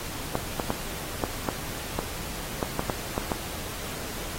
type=clicks; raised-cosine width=1 ms; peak=-11 dBFS; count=11; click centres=0.354 / 0.598 / 0.704 / 1.238 / 1.488 / 1.99 / 2.628 / 2.794 / 2.898 / 3.179 / 3.318 s; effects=pink hiss -36 dBFS RMS until 4.38 s + AAC 48 kbps